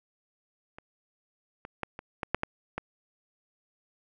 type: clicks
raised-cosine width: 0.5 ms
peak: -29 / -25 / -16 / -24 / -16 / -9 / -13 / -17 dBFS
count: 8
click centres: 0.785 / 1.651 / 1.833 / 1.991 / 2.232 / 2.346 / 2.434 / 2.78 s
effects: none